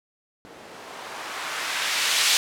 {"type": "noise with low-pass filter sweep", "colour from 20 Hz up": "violet", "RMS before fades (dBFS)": -27, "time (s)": [0.45, 2.37], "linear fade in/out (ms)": 0, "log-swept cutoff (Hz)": [390, 3600], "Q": 0.82, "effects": []}